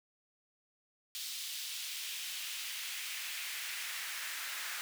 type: noise with high-pass filter sweep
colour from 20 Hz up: pink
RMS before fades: -41 dBFS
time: 1.15-4.81 s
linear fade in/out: 0 ms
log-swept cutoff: 3700 to 1600 Hz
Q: 1.6
effects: none